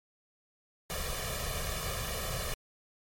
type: noise with comb filter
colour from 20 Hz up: pink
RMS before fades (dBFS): -35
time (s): 0.9-2.54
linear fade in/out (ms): 0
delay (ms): 1.7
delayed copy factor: +0.95
effects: MP3 64 kbps